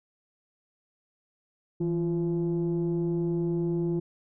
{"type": "tone pair together", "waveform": "sine", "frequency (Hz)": [164.81, 345], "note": ["E3", "F4"], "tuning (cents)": [0, -21], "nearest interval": "octave + minor second", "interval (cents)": 1279, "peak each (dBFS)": [-26, -26], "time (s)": [1.8, 4], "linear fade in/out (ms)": 10, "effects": ["tanh soft clip ceiling -21 dBFS"]}